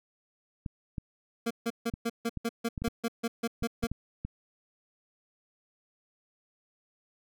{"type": "clicks", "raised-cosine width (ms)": 5, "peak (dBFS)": -22, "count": 11, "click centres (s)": [0.662, 0.982, 1.939, 2.373, 2.778, 2.82, 2.878, 3.625, 3.838, 3.916, 4.25]}
{"type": "tone bursts", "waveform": "25% pulse", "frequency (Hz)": 231.7, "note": "A#3", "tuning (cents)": -10, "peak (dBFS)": -24, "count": 13, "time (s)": [1.46, 3.871], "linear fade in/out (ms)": 10, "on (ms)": 47, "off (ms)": 150}
{"effects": []}